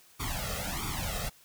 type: noise with flanger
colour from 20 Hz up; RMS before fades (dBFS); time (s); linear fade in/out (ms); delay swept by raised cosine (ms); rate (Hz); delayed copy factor
pink; -34; 0.19-1.3; 20; 0.87 to 1.58; 1.5; +1
effects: white hiss -59 dBFS RMS until 1.44 s